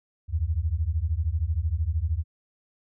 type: beating tone pair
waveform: sine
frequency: 74 / 87 Hz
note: D2 / F2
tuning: +14 / -6 cents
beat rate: 13 Hz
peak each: -26 dBFS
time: 0.28-2.24 s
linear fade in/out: 50 ms
effects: none